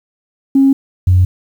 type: tone pair in turn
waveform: sine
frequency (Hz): 271.6 / 91.24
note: C#4 / F#2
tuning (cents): -35 / -24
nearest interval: octave + perfect fifth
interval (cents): 1889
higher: first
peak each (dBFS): -5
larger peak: neither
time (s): 0.55-0.73 / 1.07-1.25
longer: neither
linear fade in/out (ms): 5
effects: tanh soft clip ceiling -1 dBFS + 7-bit